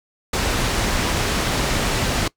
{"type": "low-pass noise", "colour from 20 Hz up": "pink", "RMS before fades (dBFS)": -21, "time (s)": [0.33, 2.28], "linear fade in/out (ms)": 5, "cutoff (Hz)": 7600, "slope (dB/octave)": 12, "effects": ["noise-tail reverb RT60 0.1 s tail -22 dB re dry"]}